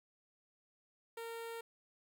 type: tone with notch filter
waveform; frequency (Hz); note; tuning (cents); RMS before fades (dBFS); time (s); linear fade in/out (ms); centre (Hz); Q
sawtooth; 460; A#4; -23; -45; 1.17-1.61; 5; 5700; 1.8
effects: 12-bit